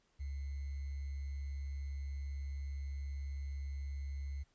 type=tone with sample-and-hold; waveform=sine; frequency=69.4 Hz; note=C#2; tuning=3 cents sharp; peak=-38 dBFS; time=0.19-4.44 s; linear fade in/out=20 ms; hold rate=2100 Hz; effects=pink hiss -75 dBFS RMS until 4.54 s + resampled to 16000 Hz